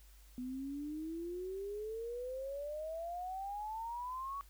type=exponential sweep; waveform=sine; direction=up; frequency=246.9 to 1133 Hz; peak=-39 dBFS; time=0.38-4.41 s; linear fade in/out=0 ms; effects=added 50 Hz sine -57 dBFS peak until 4.49 s + white hiss -66 dBFS RMS until 4.49 s